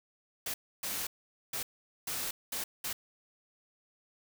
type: noise bursts at uneven times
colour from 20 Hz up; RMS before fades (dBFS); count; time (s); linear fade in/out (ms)
white; -36; 6; 0.46-0.54 / 0.83-1.07 / 1.53-1.63 / 2.07-2.31 / 2.52-2.64 / 2.84-2.93; 5
effects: none